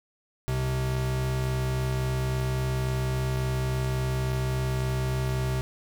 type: tone pair together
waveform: square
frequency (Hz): 64.62 / 128.2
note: C2 / C3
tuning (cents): -21 / -35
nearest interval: octave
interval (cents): 1186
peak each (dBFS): -32 / -27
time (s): 0.48-5.61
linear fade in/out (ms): 0
effects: none